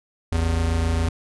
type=tone pair together; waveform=square; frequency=55 / 82.41 Hz; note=A1 / E2; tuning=0 / 0 cents; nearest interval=perfect fifth; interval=700 cents; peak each=-26 / -21 dBFS; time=0.32-1.09 s; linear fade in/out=5 ms; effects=resampled to 24000 Hz